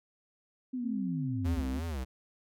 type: linear sweep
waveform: sine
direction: down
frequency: 261.6 to 55.1 Hz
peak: -32 dBFS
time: 0.73-1.61 s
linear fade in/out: 10 ms
type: tone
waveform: sine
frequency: 260 Hz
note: C4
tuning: 11 cents flat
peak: -34 dBFS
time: 0.83-1.8 s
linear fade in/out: 20 ms
type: tone with vibrato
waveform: square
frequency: 73.42 Hz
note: D2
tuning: in tune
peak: -34 dBFS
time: 1.44-2.05 s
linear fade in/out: 20 ms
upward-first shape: sine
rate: 3 Hz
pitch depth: 240 cents each way
effects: none